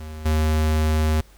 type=tone with level steps; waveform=square; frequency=77.78 Hz; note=D#2; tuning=in tune; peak=-33 / -18 dBFS; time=0-1.21 s; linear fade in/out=5 ms; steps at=0.25 s; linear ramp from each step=10 ms; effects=added 50 Hz sine -48 dBFS peak until 1.37 s + pink hiss -54 dBFS RMS until 1.37 s